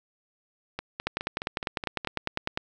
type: two click trains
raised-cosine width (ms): 0.3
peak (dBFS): -11 / -16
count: 16 / 7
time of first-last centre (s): 1.07-2.575 / 0.79-2.048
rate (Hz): 9.97 / 4.77
effects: none